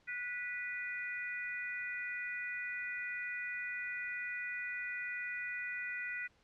harmonic tone, 491 Hz, B4, 10 cents flat, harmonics 3 / 4 / 5, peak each -43 / -40 / -44 dBFS, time 0.07-6.28 s, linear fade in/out 20 ms, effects pink hiss -70 dBFS RMS until 6.43 s + low-pass 5000 Hz 12 dB/octave

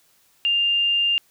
sine tone, 2800 Hz, F7, 4 cents sharp, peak -17 dBFS, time 0.45-1.18 s, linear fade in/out 0 ms, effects white hiss -60 dBFS RMS until 1.3 s

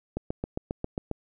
click train, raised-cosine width 2 ms, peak -16 dBFS, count 8, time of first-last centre 0.17-1.113 s, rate 7.42 Hz, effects none

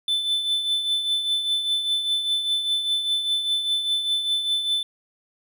triangle tone with tremolo, 3520 Hz, A7, in tune, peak -17 dBFS, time 0.08-4.83 s, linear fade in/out 2 ms, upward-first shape triangle, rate 5 Hz, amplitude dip 60%, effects none

